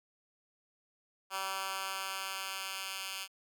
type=tone with high-pass filter sweep; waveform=10% pulse; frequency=192.3 Hz; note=G3; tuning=33 cents flat; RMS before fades=-39 dBFS; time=1.3-3.28 s; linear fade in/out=50 ms; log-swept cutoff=1100 to 2400 Hz; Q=1.1; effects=none